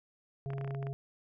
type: harmonic tone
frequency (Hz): 137.1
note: C#3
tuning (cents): -19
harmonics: 1 / 3 / 5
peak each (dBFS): -35 / -45 / -49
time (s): 0.46-0.93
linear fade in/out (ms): 0
type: clicks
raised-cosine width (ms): 0.5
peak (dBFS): -30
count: 10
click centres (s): 0.504 / 0.534 / 0.582 / 0.612 / 0.646 / 0.677 / 0.708 / 0.748 / 0.828 / 0.869
effects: none

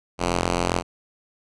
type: ring-modulated tone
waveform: 5% pulse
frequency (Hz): 87.31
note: F2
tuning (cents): 0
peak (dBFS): -7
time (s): 0.18-0.83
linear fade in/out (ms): 50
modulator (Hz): 110
effects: resampled to 22050 Hz

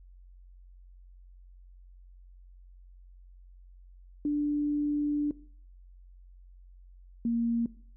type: tone pair in turn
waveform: sine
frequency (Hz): 293.7 / 233.1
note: D4 / A#3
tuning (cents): 0 / 0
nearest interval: major third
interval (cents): 400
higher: first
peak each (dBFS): -25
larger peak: neither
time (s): 4.25-5.31 / 7.25-7.66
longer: first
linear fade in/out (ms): 2
effects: noise-tail reverb RT60 0.5 s tail -19 dB re dry + added 45 Hz sine -50 dBFS peak until 7.96 s

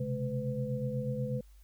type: tone cluster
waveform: sine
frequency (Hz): 126.7 / 134.9 / 213.2 / 503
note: B2 / C#3 / G#3 / B4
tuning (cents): +45 / -47 / +46 / +32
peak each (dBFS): -38 / -35 / -38 / -37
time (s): 0-1.41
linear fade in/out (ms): 5
effects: added 50 Hz sine -53 dBFS peak until 1.63 s + white hiss -69 dBFS RMS until 1.63 s

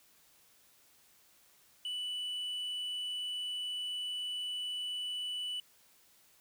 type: tone with tanh clipping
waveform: sine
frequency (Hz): 2971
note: F#7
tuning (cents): +6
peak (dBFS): -36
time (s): 1.85-5.6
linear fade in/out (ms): 2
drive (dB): 3
effects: white hiss -65 dBFS RMS until 6.4 s

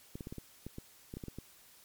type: clicks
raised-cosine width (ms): 3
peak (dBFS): -29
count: 12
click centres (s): 0.155 / 0.208 / 0.271 / 0.325 / 0.383 / 0.666 / 0.784 / 1.139 / 1.17 / 1.238 / 1.283 / 1.386
effects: white hiss -60 dBFS RMS until 1.84 s + MP3 96 kbps

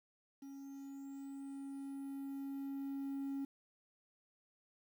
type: tone with level ramp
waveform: triangle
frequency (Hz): 275.2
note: C#4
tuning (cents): -12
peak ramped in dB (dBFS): -46 to -35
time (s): 0.42-3.45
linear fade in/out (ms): 5
effects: tanh soft clip ceiling -32 dBFS + 11-bit

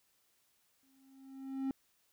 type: tone with exponential growth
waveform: triangle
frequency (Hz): 267.9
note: C4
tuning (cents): +41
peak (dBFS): -29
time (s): 0.83-1.71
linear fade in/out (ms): 1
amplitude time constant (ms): 190
effects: white hiss -74 dBFS RMS until 2.12 s

